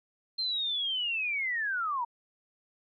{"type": "linear sweep", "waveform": "sine", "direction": "down", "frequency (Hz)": [4186, 913], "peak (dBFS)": -28, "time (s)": [0.38, 2.05], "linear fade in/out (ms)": 10, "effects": ["MP3 32 kbps"]}